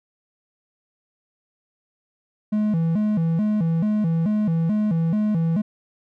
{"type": "tone with vibrato", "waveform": "triangle", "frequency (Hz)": 186.8, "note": "F#3", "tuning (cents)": 17, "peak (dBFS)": -16, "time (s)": [2.52, 5.62], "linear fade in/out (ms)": 10, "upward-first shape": "square", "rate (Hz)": 2.3, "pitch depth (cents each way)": 220, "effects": []}